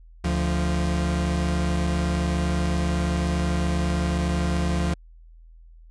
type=tone pair together; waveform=40% pulse; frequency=73.28 / 174.3 Hz; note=D2 / F3; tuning=-3 / -3 cents; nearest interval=octave + minor third; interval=1500 cents; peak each=-23 / -24 dBFS; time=0.24-4.94 s; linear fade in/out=5 ms; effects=added 41 Hz sine -45 dBFS peak until 5.9 s + resampled to 22050 Hz